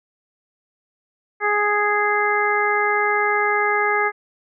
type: harmonic tone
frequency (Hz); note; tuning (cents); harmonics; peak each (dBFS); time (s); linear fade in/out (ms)
415.3; G#4; 0; 1 / 2 / 3 / 4 / 5; -23 / -23 / -23 / -23 / -23; 1.4-4.12; 50
effects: none